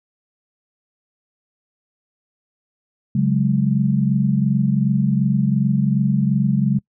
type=chord; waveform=sine; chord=C# suspended fourth; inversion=none; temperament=equal; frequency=138.59 / 185 / 207.7 Hz; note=C#3 / F#3 / G#3; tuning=0 / 0 / 0 cents; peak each=-18 / -20 / -19 dBFS; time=3.15-6.79 s; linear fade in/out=5 ms; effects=noise-tail reverb RT60 0.1 s tail -25 dB re dry